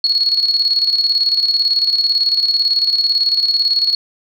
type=tone with tremolo; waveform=sine; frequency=4344 Hz; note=C#8; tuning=36 cents flat; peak=-10 dBFS; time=0.04-3.95 s; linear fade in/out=2 ms; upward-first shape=square; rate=18 Hz; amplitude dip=55%; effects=none